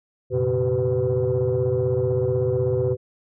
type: tone cluster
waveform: sine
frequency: 91 / 119.7 / 135.7 / 382 / 501 Hz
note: F#2 / A#2 / C#3 / G4 / B4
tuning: -28 / +46 / -36 / -45 / +25 cents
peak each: -30 / -24 / -27 / -22 / -23 dBFS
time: 0.3-2.97 s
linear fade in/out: 50 ms
effects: tanh soft clip ceiling -13 dBFS